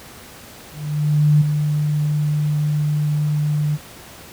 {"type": "tone with ADSR envelope", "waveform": "sine", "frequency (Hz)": 149.4, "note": "D3", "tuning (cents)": 30, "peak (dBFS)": -9, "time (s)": [0.72, 3.78], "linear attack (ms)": 690, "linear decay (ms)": 11, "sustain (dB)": -7, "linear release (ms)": 40, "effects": ["pink hiss -40 dBFS RMS until 4.32 s", "high-pass 60 Hz 12 dB/octave"]}